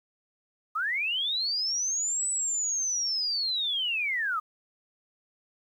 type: linear two-way sweep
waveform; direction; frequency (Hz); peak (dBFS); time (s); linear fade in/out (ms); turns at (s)
sine; up then down; 1200 to 8020 to 1200; -26; 0.75-4.4; 10; 2.28
effects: 10-bit